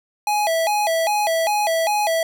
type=tone with vibrato; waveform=square; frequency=740 Hz; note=F#5; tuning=in tune; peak=-18 dBFS; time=0.27-2.23 s; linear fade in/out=2 ms; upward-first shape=square; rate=2.5 Hz; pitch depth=210 cents each way; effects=none